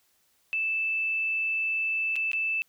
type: tone with dropouts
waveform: sine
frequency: 2637 Hz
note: E7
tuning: in tune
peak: -25 dBFS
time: 0.53-2.62 s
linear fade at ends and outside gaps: 0 ms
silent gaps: 2.157-2.163 / 2.316-2.332 s
effects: white hiss -68 dBFS RMS until 2.68 s